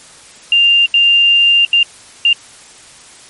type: tone bursts at uneven times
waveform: sine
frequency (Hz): 2794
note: F7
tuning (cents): 0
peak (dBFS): -6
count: 4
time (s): 0.52-0.86 / 0.94-1.65 / 1.73-1.83 / 2.25-2.33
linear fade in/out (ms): 2
effects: white hiss -39 dBFS RMS until 3.29 s + MP3 48 kbps